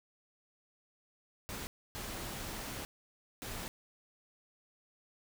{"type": "noise bursts at uneven times", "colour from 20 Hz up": "pink", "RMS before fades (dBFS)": -42, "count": 3, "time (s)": [[1.49, 1.67], [1.95, 2.85], [3.42, 3.68]], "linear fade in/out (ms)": 0, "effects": []}